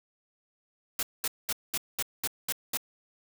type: noise bursts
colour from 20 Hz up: white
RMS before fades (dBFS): -30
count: 8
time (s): 0.99-2.772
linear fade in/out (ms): 2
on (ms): 39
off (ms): 210
effects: none